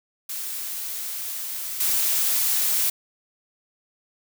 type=noise with level steps; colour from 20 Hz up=blue; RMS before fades=-31 / -22 dBFS; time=0.29-2.9 s; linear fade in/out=5 ms; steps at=1.8 s; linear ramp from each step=5 ms; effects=none